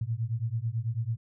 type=beating tone pair; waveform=sine; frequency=110 / 119.1 Hz; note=A2 / A#2; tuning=0 / +38 cents; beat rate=9.1 Hz; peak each=-31 dBFS; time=0.01-1.17 s; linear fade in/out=5 ms; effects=none